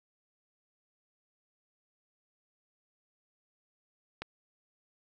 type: click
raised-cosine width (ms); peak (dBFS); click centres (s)
0.3; -21; 4.22
effects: none